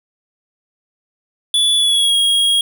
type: tone with pitch glide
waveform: square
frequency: 3440 to 3285 Hz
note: A7 to G#7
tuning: -40 to -20 cents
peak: -12 dBFS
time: 1.54-2.61 s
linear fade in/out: 2 ms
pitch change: -80 cents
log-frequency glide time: 1.77-2.16 s
effects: none